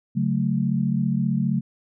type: chord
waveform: sine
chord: F# minor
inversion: second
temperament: equal with one note detuned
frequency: 141.1 / 185 / 220 Hz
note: C#3 / F#3 / A3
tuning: +31 / 0 / 0 cents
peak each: -24 dBFS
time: 0.15-1.61 s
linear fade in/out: 20 ms
effects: none